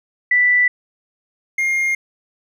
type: tone pair in turn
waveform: sine / triangle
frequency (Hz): 1975.5 / 2126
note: B6 / C7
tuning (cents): 0 / +27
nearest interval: minor second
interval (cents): 127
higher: second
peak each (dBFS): -11 / -14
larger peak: first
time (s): 0.31-0.68 / 1.58-1.95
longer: neither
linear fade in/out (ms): 5
effects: none